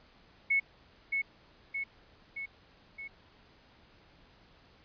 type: tone with echo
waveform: sine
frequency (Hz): 2200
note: C#7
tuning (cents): -14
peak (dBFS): -24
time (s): 0.5-0.6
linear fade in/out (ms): 10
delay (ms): 620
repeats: 4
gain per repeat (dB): -4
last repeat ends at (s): 3.08
effects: pink hiss -61 dBFS RMS until 4.84 s + resampled to 11025 Hz